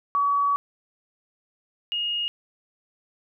sine tone pair in turn, 1135 / 2860 Hz, C#6 / F7, +41 / +41 cents, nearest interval octave + major third, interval 1600 cents, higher second, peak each -19 / -24 dBFS, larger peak first, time 0.15-0.56 / 1.92-2.28 s, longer first, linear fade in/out 0 ms, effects none

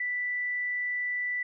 sine tone, 1975.5 Hz, B6, in tune, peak -28 dBFS, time 0-1.43 s, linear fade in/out 5 ms, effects none

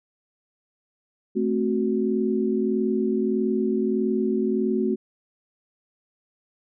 sine chord, F# diminished, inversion first, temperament equal, 220 / 261.6 / 370 Hz, A3 / C4 / F#4, 0 / 0 / 0 cents, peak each -24 / -27 / -24 dBFS, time 1.35-4.96 s, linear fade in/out 20 ms, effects none

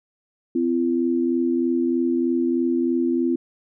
sine tone pair together, 256.4 / 339.6 Hz, C4 / F4, -35 / -48 cents, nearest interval perfect fourth, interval 487 cents, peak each -21 dBFS, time 0.55-3.36 s, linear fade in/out 5 ms, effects none

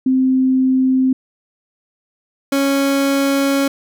sine / 30% pulse tone pair in turn, 260.4 / 276.3 Hz, C4 / C#4, -8 / -6 cents, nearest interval minor second, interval 102 cents, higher second, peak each -11 dBFS, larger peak neither, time 0.06-1.13 / 2.52-3.68 s, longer second, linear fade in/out 5 ms, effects none

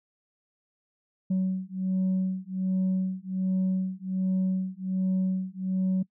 sine beating tone pair, 186.8 / 188.1 Hz, F#3 / F#3, +17 / +29 cents, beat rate 1.3 Hz, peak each -26 dBFS, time 1.3-6.03 s, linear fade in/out 10 ms, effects noise-tail reverb RT60 0.1 s tail -23 dB re dry + tanh soft clip ceiling -21 dBFS

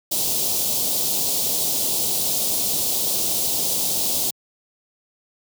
white band-stop noise, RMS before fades -22 dBFS, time 0.11-4.31 s, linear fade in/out 10 ms, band 790 to 3400 Hz, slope 24 dB/octave, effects high-pass 100 Hz 12 dB/octave

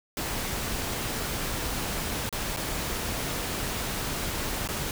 pink noise with dropouts, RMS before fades -31 dBFS, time 0.17-4.91 s, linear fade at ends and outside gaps 1 ms, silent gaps 2.292-2.326 / 2.564-2.571 / 4.676-4.688 s, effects none

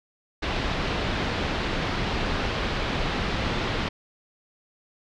pink low-pass noise, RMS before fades -27 dBFS, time 0.42-3.89 s, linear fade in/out 10 ms, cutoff 4200 Hz, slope 24 dB/octave, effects none

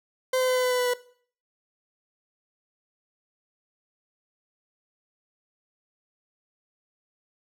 40% pulse tone with pitch steps, 515 / 511.7 / 508.5 / 505.3 / 502.1 / 498.9 / 495.7 / 492.6 Hz, C5 / C5 / C5 / B4 / B4 / B4 / B4 / B4, -28 / -39 / -50 / +40 / +29 / +17 / +6 / -5 cents, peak -21 dBFS, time 0.33-0.938 s, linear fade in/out 5 ms, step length 76 ms, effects noise-tail reverb RT60 0.5 s tail -18 dB re dry

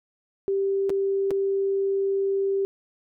sine tone with dropouts, 392 Hz, G4, in tune, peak -21 dBFS, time 0.48-2.65 s, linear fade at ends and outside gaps 0 ms, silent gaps 0.895-0.902 / 1.307-1.313 s, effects none

